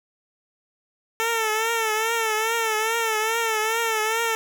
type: tone with vibrato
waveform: 10% pulse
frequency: 446.1 Hz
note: A4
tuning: 24 cents sharp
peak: -13 dBFS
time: 1.2-4.35 s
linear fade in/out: 0 ms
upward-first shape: triangle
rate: 2.4 Hz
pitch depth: 78 cents each way
effects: none